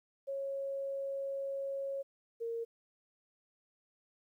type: tone pair in turn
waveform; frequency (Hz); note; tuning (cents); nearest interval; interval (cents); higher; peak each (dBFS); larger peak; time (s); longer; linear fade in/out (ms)
sine; 549 / 461.7; C#5 / A#4; -17 / -17; minor third; 300; first; -35 / -35; neither; 0.27-2.03 / 2.4-2.65; first; 20
effects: 12-bit